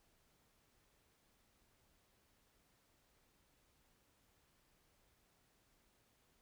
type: silence
effects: pink hiss -75 dBFS RMS until 6.41 s